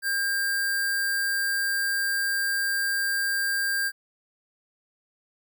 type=tone with sample-and-hold; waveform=sine; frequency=1603 Hz; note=G6; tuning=38 cents sharp; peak=-23 dBFS; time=0.02-3.92 s; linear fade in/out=50 ms; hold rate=6300 Hz; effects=none